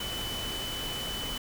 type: tone in noise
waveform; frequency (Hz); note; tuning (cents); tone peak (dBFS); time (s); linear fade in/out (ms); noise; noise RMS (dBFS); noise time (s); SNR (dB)
sine; 3000; F#7; +23; -35; 0-1.38; 5; pink; -37; 0-1.38; -1
effects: none